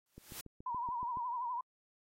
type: noise with exponential growth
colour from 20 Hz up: white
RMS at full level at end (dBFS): -42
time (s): 0.06-0.41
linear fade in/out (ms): 2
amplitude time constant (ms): 74
type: click train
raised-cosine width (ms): 3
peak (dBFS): -37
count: 8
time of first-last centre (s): 0.18-1.172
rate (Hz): 7.06
type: tone with vibrato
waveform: sine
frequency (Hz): 975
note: B5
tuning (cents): -23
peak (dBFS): -35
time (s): 0.66-1.61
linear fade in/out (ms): 5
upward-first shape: sine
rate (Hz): 12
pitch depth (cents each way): 80
effects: AAC 48 kbps